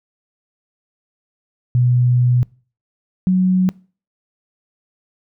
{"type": "tone pair in turn", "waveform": "sine", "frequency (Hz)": [123.47, 185], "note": ["B2", "F#3"], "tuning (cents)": [0, 0], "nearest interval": "perfect fifth", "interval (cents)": 700, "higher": "second", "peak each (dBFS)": [-11, -11], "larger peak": "neither", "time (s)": [[1.75, 2.43], [3.27, 3.69]], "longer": "first", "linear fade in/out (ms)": 0, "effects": ["noise-tail reverb RT60 0.4 s tail -24 dB re dry"]}